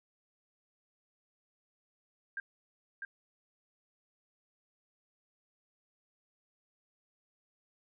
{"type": "tone with echo", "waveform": "sine", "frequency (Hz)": 1600, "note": "G6", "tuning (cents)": 35, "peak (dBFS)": -35, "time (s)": [2.37, 2.4], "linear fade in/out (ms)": 2, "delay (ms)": 650, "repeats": 1, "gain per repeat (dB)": -3, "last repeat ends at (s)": 3.05, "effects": []}